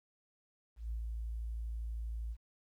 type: tone with ADSR envelope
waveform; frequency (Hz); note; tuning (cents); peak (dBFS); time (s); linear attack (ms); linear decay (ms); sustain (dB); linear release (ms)
sine; 56.3; A1; +40; -34; 0.76-2.37; 150; 100; -2; 58
effects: tanh soft clip ceiling -31 dBFS + 12-bit